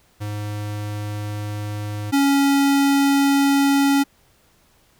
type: tone pair in turn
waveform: square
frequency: 104.4 / 278.7 Hz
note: G#2 / C#4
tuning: +10 / +9 cents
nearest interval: octave + perfect fourth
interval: 1699 cents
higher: second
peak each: -26 / -15 dBFS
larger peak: second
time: 0.2-2.12 / 2.12-4.04 s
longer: neither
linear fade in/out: 20 ms
effects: pink hiss -58 dBFS RMS until 4.99 s